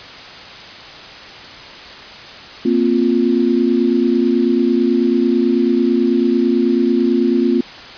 sine chord, Bb suspended second, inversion none, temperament just, 233.1 / 262.2 / 349.6 Hz, Bb3 / C4 / F4, 0 / +4 / +2 cents, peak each -16 dBFS, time 2.65-7.61 s, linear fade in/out 5 ms, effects white hiss -34 dBFS RMS until 7.97 s + resampled to 11025 Hz

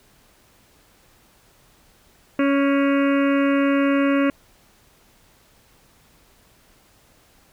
harmonic tone with a mistuned harmonic, 278.7 Hz, C#4, 9 cents sharp, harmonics 1 / 2 / 4 / 5 / 6 / 7 / 8 / 9 / 10, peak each -17 / -23 / -29 / -31 / -33 / -34 / -35 / -36 / -37 dBFS, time 2.39-4.3 s, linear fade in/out 2 ms, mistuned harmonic 6, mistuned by -23 cents, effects pink hiss -56 dBFS RMS until 7.52 s

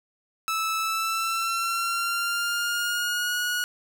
sawtooth tone with pitch glide, 1310 to 1453.5 Hz, E6 to F#6, -11 to -31 cents, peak -21 dBFS, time 0.48-3.64 s, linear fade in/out 0 ms, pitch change +180 cents, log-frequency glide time 0.79-3.36 s, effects none

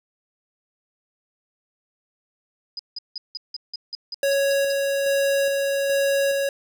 sine tone bursts, 4978 Hz, D#8, in tune, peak -28 dBFS, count 11, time 2.77-4.723 s, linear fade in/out 2 ms, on 23 ms, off 170 ms
square tone with tremolo, 554.4 Hz, C#5, in tune, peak -19 dBFS, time 4.23-6.49 s, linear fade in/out 2 ms, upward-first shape square, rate 1.2 Hz, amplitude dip 25%
effects none

